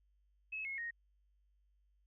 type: tone with pitch steps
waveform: sine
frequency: 2583 / 2169 / 1866 Hz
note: E7 / C#7 / A#6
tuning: -36 / -38 / +1 cents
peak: -39 dBFS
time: 0.52-0.91 s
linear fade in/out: 10 ms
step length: 130 ms
effects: added 50 Hz sine -70 dBFS peak until 2.06 s